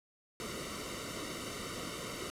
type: noise with comb filter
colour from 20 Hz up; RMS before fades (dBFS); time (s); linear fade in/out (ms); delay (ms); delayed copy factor
pink; -41; 0.4-2.3; 0; 1.2; -0.85
effects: low-pass 10000 Hz 12 dB/octave